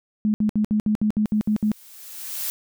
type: tone bursts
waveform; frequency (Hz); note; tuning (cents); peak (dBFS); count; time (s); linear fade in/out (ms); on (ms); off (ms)
sine; 212.6; G#3; +41; -17; 10; 0.25-1.717; 0; 90; 63
type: noise with exponential growth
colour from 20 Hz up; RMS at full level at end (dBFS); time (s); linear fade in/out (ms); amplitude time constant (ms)
blue; -26; 1.25-2.5; 0; 270
effects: none